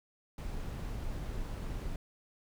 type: noise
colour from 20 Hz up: brown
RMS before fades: -38 dBFS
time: 0.38-1.96 s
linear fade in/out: 2 ms
effects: none